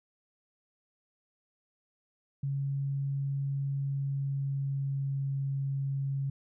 sine tone with pitch glide, 138.59 to 137.39 Hz, C#3 to C#3, 0 to -15 cents, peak -29 dBFS, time 2.43-6.3 s, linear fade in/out 5 ms, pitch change -15 cents, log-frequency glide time 3.81-5.31 s, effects none

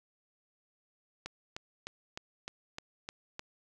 click train, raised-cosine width 0.2 ms, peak -22 dBFS, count 8, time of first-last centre 1.26-3.394 s, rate 3.28 Hz, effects none

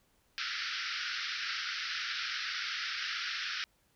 pink band-pass noise, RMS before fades -37 dBFS, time 0.38-3.64 s, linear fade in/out 0 ms, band 1300 to 5600 Hz, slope 96 dB/octave, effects pink hiss -71 dBFS RMS until 3.95 s

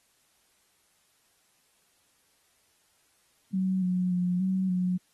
sine tone with pitch steps, 187.9 / 181.8 / 178.9 / 188.5 / 181.6 Hz, F#3 / F#3 / F3 / F#3 / F#3, +27 / -30 / +42 / +32 / -32 cents, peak -24 dBFS, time 3.53-4.98 s, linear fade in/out 20 ms, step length 290 ms, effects white hiss -68 dBFS RMS until 5.13 s + AAC 32 kbps

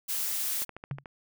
blue noise, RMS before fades -31 dBFS, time 0.08-0.65 s, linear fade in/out 20 ms
click train, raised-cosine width 0.5 ms, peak -26 dBFS, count 7, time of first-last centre 0.62-1.058 s, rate 13.7 Hz
sine tone with exponential decay, 138.7 Hz, C#3, 1 cent sharp, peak -28 dBFS, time 0.91-1.04 s, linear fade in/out 5 ms, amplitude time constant 28 ms
effects none

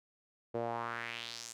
sawtooth tone with band-pass filter sweep, 116.8 Hz, A#2, 4 cents sharp, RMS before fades -40 dBFS, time 0.54-1.53 s, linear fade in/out 10 ms, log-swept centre 480 to 7700 Hz, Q 2.7, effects none

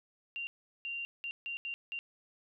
sine tone bursts at uneven times, 2772 Hz, F7, 14 cents flat, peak -36 dBFS, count 6, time 0.36-0.47 / 0.85-1.05 / 1.24-1.31 / 1.46-1.57 / 1.65-1.74 / 1.92-1.99 s, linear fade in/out 0 ms, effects none

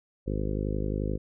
harmonic tone, 51.4 Hz, G#1, 17 cents flat, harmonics 1 / 2 / 3 / 4 / 5 / 6 / 7 / 8 / 9 / 10, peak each -31 / -34 / -36 / -37 / -38 / -39 / -39 / -40 / -41 / -41 dBFS, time 0.26-1.18 s, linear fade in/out 20 ms, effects none

